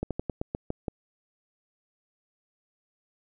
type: slowing click train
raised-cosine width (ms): 2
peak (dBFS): -16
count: 8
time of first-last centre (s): 0.03-0.882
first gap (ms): 77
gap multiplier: 1.15
effects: none